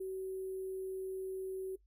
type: tone with sample-and-hold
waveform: sine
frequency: 379 Hz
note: F#4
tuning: 42 cents sharp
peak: -37 dBFS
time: 0-1.76 s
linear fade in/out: 10 ms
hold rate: 11025 Hz
effects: noise-tail reverb RT60 0.1 s tail -18 dB re dry + added 50 Hz sine -65 dBFS peak until 1.86 s